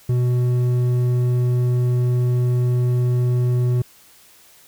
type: tone with hard clipping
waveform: sine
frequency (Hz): 123.47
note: B2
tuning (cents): 0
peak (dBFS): -17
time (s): 0.09-3.82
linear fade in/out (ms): 5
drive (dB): 6
effects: white hiss -50 dBFS RMS until 4.67 s